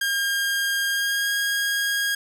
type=tone with pitch glide; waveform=sawtooth; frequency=1613 to 1633.6 Hz; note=G6 to G#6; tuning=+49 to -29 cents; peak=-18 dBFS; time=0.01-2.15 s; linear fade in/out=5 ms; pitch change=+22 cents; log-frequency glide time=0.9-1.31 s; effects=none